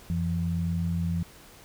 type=tone pair together; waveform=sine; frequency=88.71 / 169.8 Hz; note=F2 / F3; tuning=+28 / -48 cents; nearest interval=major seventh; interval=1124 cents; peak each=-29 / -27 dBFS; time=0.1-1.23 s; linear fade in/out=0 ms; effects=pink hiss -51 dBFS RMS until 1.64 s